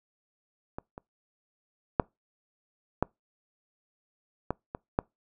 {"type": "clicks", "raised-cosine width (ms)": 1, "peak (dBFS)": [-22, -27, -6, -10, -14, -20, -10], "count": 7, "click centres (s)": [0.785, 0.979, 1.998, 3.026, 4.506, 4.749, 4.989], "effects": ["noise-tail reverb RT60 0.2 s tail -26 dB re dry"]}